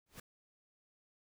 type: noise with exponential growth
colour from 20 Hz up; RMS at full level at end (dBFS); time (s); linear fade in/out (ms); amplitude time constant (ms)
pink; -45; 0.06-0.2; 5; 29
effects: none